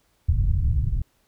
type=low-pass noise; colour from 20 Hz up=white; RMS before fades=-21 dBFS; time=0.28-1.02 s; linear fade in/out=5 ms; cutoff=100 Hz; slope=24 dB/octave; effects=pink hiss -66 dBFS RMS until 1.27 s